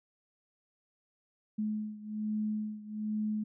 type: beating tone pair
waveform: sine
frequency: 213.1 / 214.3 Hz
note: G#3 / A3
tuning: +45 / -45 cents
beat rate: 1.2 Hz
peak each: -34 / -37 dBFS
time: 1.58-3.44 s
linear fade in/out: 10 ms
effects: none